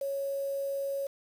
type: tone with quantisation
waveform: sine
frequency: 553 Hz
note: C#5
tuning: 4 cents flat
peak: -30 dBFS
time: 0.01-1.07 s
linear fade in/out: 5 ms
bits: 8
effects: none